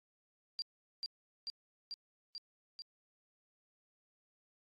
sine tone with echo, 4742 Hz, D8, 16 cents sharp, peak -34 dBFS, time 0.59-0.62 s, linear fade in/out 0 ms, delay 440 ms, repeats 5, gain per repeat -2 dB, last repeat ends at 2.82 s, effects tanh soft clip ceiling -32 dBFS + AAC 32 kbps

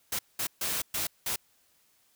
white noise bursts at uneven times, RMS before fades -31 dBFS, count 5, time 0.12-0.19 / 0.39-0.47 / 0.61-0.82 / 0.94-1.07 / 1.26-1.36 s, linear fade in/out 5 ms, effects white hiss -67 dBFS RMS until 2.15 s

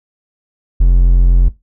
triangle tone, 43.88 Hz, F1, 9 cents sharp, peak -3 dBFS, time 0.8-1.49 s, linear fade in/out 10 ms, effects noise-tail reverb RT60 0.2 s tail -17 dB re dry

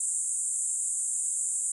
white band-pass noise, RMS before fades -30 dBFS, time 0-1.72 s, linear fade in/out 5 ms, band 7200 to 9400 Hz, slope 96 dB/octave, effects none

